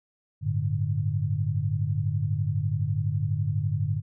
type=chord; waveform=sine; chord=G suspended second; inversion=none; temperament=equal; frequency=98 / 110 / 146.83 Hz; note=G2 / A2 / D3; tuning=0 / 0 / 0 cents; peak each=-28 dBFS; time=0.41-4.02 s; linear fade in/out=50 ms; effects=none